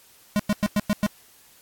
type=tone bursts; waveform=square; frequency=207.7 Hz; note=G#3; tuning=in tune; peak=-19 dBFS; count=6; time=0.36-1.064 s; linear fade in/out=0 ms; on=34 ms; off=100 ms; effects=white hiss -54 dBFS RMS until 1.61 s + AAC 64 kbps